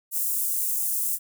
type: high-pass noise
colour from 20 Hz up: white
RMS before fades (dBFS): -26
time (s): 0.11-1.19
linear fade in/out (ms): 50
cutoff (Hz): 8000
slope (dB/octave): 24
effects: none